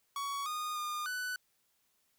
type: tone with pitch steps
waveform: 45% pulse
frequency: 1122 / 1229 / 1214 / 1493 Hz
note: C#6 / D#6 / D#6 / F#6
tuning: +21 / -22 / -43 / +15 cents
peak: -35 dBFS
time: 0.16-1.36 s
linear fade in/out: 2 ms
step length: 300 ms
effects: white hiss -75 dBFS RMS until 2.18 s